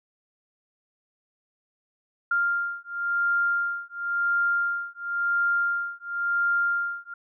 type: beating tone pair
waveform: sine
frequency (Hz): 1396.9 / 1397.85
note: F6 / F6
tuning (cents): 0 / +1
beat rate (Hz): 0.95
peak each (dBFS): -26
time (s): 2.31-7.14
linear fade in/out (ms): 5
effects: none